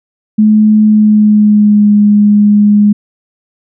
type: tone with pitch glide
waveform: sine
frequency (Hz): 214 to 207.2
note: A3 to G#3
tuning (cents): -48 to -4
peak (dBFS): -3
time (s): 0.38-2.93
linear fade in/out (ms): 10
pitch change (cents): -56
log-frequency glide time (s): 0.83-1.91
effects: none

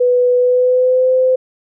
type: tone with pitch glide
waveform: sine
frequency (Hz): 494.5 to 514.3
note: B4 to C5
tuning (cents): +2 to -30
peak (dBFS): -9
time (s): 0-1.36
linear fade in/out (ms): 10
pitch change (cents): +68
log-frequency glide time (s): 0.37-1.12
effects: none

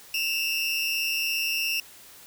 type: tone pair together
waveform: 30% pulse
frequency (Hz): 2637 / 2794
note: E7 / F7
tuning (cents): 0 / 0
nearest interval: minor second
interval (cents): 100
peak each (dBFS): -25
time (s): 0.14-1.8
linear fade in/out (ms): 2
effects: white hiss -49 dBFS RMS until 2.26 s

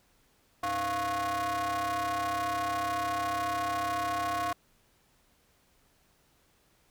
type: ring-modulated tone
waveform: 45% pulse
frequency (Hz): 196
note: G3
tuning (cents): 0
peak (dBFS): -26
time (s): 0.63-4.53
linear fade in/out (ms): 5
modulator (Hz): 899
effects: pink hiss -67 dBFS RMS until 6.9 s

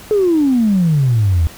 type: exponential sweep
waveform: sine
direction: down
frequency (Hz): 435.6 to 77.4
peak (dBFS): -9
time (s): 0.11-1.47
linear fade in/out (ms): 0
effects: tanh soft clip ceiling -6 dBFS + pink hiss -37 dBFS RMS until 1.57 s

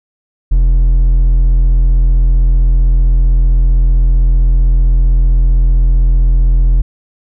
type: tone with hard clipping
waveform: triangle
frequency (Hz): 42.22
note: E1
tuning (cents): +42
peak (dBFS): -7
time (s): 0.51-6.82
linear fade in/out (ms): 10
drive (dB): 7
effects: none

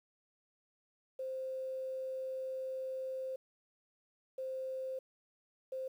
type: tone bursts at uneven times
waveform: sine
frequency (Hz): 523.3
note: C5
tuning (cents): 0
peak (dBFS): -37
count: 3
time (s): 1.19-3.36 / 4.38-4.99 / 5.72-5.88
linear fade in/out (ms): 5
effects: 11-bit

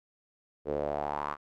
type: tone with band-pass filter sweep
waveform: sawtooth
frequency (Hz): 73.3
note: D2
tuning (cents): -3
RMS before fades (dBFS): -33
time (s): 0.65-1.37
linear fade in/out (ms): 50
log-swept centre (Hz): 440 to 1200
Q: 4
effects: none

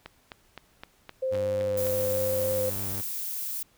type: click train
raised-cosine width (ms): 0.3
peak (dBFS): -23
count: 8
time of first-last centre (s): 0.06-1.869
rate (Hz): 3.87
type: tone with vibrato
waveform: sine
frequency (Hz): 520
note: C5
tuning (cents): -11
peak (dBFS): -25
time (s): 1.22-2.7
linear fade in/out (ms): 10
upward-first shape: square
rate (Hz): 1.1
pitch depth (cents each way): 9
type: tone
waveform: sawtooth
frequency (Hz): 98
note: G2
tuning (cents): 0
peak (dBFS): -31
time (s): 1.31-3.02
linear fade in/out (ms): 20
type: noise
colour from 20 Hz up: violet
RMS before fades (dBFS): -33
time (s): 1.77-3.63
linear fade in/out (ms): 5
effects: pink hiss -63 dBFS RMS until 3.77 s

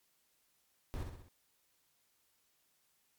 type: noise with echo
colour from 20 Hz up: brown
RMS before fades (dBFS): -40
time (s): 0.94-1.03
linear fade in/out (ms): 0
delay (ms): 64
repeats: 4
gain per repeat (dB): -5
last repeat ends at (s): 1.286
effects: white hiss -75 dBFS RMS until 3.18 s + MP3 96 kbps

